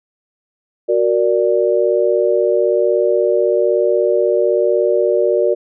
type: chord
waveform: sine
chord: Gb augmented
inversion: none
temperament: equal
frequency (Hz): 370 / 466.2 / 587.3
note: Gb4 / Bb4 / D5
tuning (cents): 0 / 0 / 0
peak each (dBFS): -16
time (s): 0.88-5.55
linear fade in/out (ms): 20
effects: none